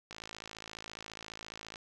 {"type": "click train", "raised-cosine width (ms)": 0.2, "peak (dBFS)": -26, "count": 91, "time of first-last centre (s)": [0.11, 1.758], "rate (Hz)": 54.6, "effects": []}